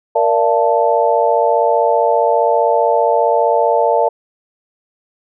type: chord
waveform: sine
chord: Bb major seventh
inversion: none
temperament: equal with one note detuned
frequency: 466.2 / 587.3 / 682.5 / 880 Hz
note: Bb4 / D5 / F5 / A5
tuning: 0 / 0 / -40 / 0 cents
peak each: -16 dBFS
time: 0.15-4.09 s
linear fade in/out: 10 ms
effects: none